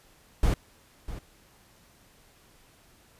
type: noise with echo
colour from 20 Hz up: brown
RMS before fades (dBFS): -22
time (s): 0.43-0.54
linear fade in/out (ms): 2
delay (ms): 650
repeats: 1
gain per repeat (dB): -14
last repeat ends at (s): 1.19
effects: pink hiss -59 dBFS RMS until 3.19 s + resampled to 32000 Hz